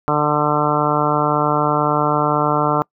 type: harmonic tone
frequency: 149 Hz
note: D3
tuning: 25 cents sharp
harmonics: 1 / 2 / 3 / 4 / 5 / 6 / 7 / 8 / 9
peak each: -23 / -23 / -23 / -23 / -23 / -23 / -23 / -23 / -23 dBFS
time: 0.08-2.82 s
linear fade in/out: 0 ms
effects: noise-tail reverb RT60 0.1 s tail -26 dB re dry